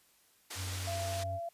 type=band-pass noise; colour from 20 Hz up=white; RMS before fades=-43 dBFS; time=0.5-1.24 s; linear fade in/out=10 ms; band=280 to 7800 Hz; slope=12 dB/octave
type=tone with pitch glide; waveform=triangle; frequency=92.5 to 93.14 Hz; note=F#2 to F#2; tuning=0 to +12 cents; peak=-35 dBFS; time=0.55-1.4 s; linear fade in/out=50 ms; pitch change=+12 cents; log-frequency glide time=0.84-1.15 s
type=tone; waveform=sine; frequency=680 Hz; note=F5; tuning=46 cents flat; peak=-36 dBFS; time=0.87-1.49 s; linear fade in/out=5 ms
effects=white hiss -67 dBFS RMS until 1.53 s + resampled to 32000 Hz